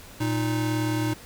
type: tone pair together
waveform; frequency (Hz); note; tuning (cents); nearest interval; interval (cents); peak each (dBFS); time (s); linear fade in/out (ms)
square; 116.26 / 310; A#2 / D#4; -4 / -6; octave + perfect fourth; 1698; -27; 0.2-1.14; 10
effects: pink hiss -46 dBFS RMS until 1.25 s